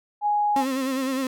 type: tone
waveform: sine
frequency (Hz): 830.6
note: G#5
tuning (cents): 0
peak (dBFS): -19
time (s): 0.21-0.65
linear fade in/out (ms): 50
type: tone with vibrato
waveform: 35% pulse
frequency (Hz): 264.6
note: C4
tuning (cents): +20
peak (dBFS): -22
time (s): 0.56-1.27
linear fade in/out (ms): 2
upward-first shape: sine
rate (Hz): 9.8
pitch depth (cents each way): 54
effects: none